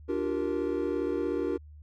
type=chord; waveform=triangle; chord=G minor seventh; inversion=second; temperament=equal with one note detuned; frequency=293.7 / 349.2 / 386.4 / 466.2 Hz; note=D4 / F4 / G4 / Bb4; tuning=0 / 0 / -25 / 0 cents; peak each=-31 dBFS; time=0.08-1.58 s; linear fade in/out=20 ms; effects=added 75 Hz sine -46 dBFS peak until 1.82 s